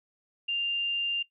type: tone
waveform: sine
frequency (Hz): 2794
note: F7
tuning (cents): 0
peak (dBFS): -26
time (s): 0.48-1.23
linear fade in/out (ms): 10
effects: noise-tail reverb RT60 0.1 s tail -18 dB re dry